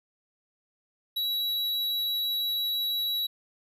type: tone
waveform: square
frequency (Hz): 3902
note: B7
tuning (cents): -22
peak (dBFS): -27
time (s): 1.16-3.27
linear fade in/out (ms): 10
effects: resampled to 32000 Hz